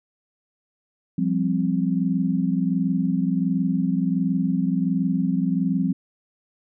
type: chord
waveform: sine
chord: F suspended second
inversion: none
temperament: equal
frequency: 174.61 / 196 / 261.6 Hz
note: F3 / G3 / C4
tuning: 0 / 0 / 0 cents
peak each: -23 / -24 / -24 dBFS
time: 1.18-5.93 s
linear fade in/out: 5 ms
effects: none